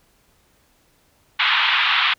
white band-pass noise, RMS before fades -18 dBFS, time 1.39-2.14 s, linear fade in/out 10 ms, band 890 to 3600 Hz, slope 48 dB/octave, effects pink hiss -60 dBFS RMS until 2.18 s

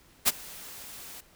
white noise with ADSR envelope, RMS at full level -20 dBFS, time 0.25-1.21 s, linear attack 31 ms, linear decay 28 ms, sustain -24 dB, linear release 11 ms, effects pink hiss -59 dBFS RMS until 1.35 s

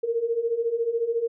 sine beating tone pair, 453.7 / 467.7 Hz, A#4 / A#4, -47 / +6 cents, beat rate 14 Hz, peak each -28 / -24 dBFS, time 0.03-1.28 s, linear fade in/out 10 ms, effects none

